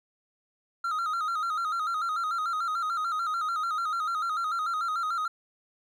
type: tone with vibrato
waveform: triangle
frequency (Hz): 1309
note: E6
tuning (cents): -13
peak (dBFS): -25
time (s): 0.84-5.28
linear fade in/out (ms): 5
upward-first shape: square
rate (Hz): 6.8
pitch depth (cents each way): 78
effects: none